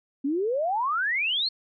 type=exponential sweep; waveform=sine; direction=up; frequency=264.4 to 4398 Hz; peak=-23 dBFS; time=0.24-1.49 s; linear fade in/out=10 ms; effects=none